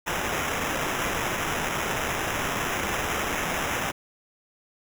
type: noise with sample-and-hold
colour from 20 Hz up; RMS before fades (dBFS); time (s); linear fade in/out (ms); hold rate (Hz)
white; -28; 0.06-3.92; 20; 4410
effects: none